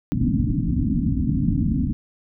white low-pass noise, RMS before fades -21 dBFS, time 0.12-1.93 s, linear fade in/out 0 ms, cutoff 290 Hz, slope 96 dB/octave, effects none

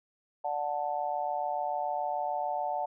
sine chord, D major, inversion none, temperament just, 587.3 / 734.2 / 881 Hz, D5 / F#5 / A5, 0 / -14 / +2 cents, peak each -36 / -32 / -34 dBFS, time 0.44-2.86 s, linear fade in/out 10 ms, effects none

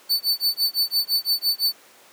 45% pulse tone with tremolo, 4509 Hz, C#8, 29 cents sharp, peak -16 dBFS, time 0.09-1.73 s, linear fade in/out 20 ms, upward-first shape sine, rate 5.9 Hz, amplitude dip 100%, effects pink hiss -50 dBFS RMS until 2.12 s + high-pass 400 Hz 12 dB/octave

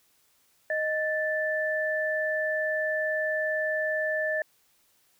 sine tone pair together, 622.3 / 1760 Hz, D#5 / A6, 0 / 0 cents, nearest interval octave + tritone, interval 1800 cents, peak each -28 dBFS, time 0.7-4.42 s, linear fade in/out 2 ms, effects white hiss -66 dBFS RMS until 5.19 s

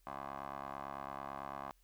15% pulse tone with band-pass filter, 69 Hz, C#2, 7 cents flat, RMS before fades -45 dBFS, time 0.07-1.71 s, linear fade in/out 0 ms, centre 950 Hz, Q 3.9, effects added 42 Hz sine -67 dBFS peak until 1.83 s + white hiss -75 dBFS RMS until 1.83 s

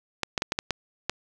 clicks, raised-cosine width 0.2 ms, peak -8 dBFS, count 7, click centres 0.233 / 0.378 / 0.421 / 0.521 / 0.589 / 0.707 / 1.096 s, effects none

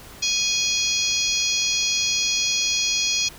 harmonic tone with a mistuned harmonic, 827 Hz, G#5, 8 cents flat, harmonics 3 / 4 / 5 / 6 / 7 / 8, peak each -27 / -27 / -27 / -27 / -27 / -27 dBFS, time 0.22-3.29 s, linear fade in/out 10 ms, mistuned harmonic 5, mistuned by +55 cents, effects pink hiss -43 dBFS RMS until 3.38 s

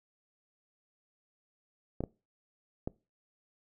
clicks, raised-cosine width 2 ms, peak -20 dBFS, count 3, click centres 2.006 / 2.038 / 2.875 s, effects noise-tail reverb RT60 0.3 s tail -23 dB re dry

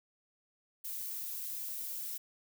violet noise with amplitude modulation, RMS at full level -39 dBFS, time 0.84-2.18 s, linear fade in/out 10 ms, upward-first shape sine, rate 244 Hz, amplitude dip 25%, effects none

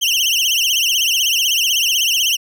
30% pulse tone with vibrato, 2941 Hz, F#7, 11 cents flat, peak -11 dBFS, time 0.01-2.37 s, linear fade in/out 20 ms, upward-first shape triangle, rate 16 Hz, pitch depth 180 cents each way, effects none

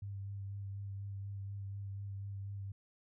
sine tone with vibrato, 99.2 Hz, G2, 21 cents sharp, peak -40 dBFS, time 0.02-2.72 s, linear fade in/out 5 ms, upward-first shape sine, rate 4.1 Hz, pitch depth 19 cents each way, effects none

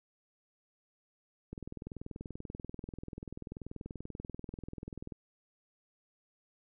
click train, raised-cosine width 3 ms, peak -29 dBFS, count 75, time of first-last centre 1.53-5.122 s, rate 20.6 Hz, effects none

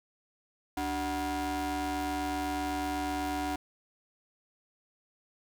35% pulse ring-modulated tone, 224.4 Hz, A3, 34 cents sharp, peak -26 dBFS, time 0.77-3.56 s, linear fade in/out 5 ms, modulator 517 Hz, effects none

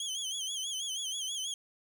25% pulse tone with vibrato, 3200 Hz, G7, 35 cents sharp, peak -30 dBFS, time 0-1.54 s, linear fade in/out 2 ms, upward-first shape sine, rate 6.2 Hz, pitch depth 100 cents each way, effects none

